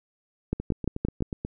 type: two click trains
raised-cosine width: 3 ms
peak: -12 / -18 dBFS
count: 5 / 8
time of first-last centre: 0.53-1.223 / 0.6-1.45 s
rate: 5.77 / 8.24 Hz
effects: none